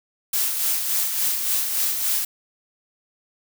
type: noise with tremolo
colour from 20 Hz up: blue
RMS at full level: -21 dBFS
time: 0.33-2.25 s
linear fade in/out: 5 ms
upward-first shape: sine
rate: 3.5 Hz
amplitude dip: 45%
effects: none